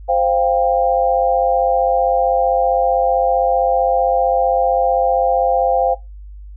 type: chord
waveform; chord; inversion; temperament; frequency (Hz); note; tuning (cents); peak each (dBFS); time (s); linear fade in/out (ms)
sine; C suspended fourth; none; equal with one note detuned; 523.3 / 698.5 / 794; C5 / F5 / G5; 0 / 0 / +22; -17; 0.08-5.95; 20
effects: noise-tail reverb RT60 0.2 s tail -17 dB re dry + added 50 Hz sine -32 dBFS peak until 6.56 s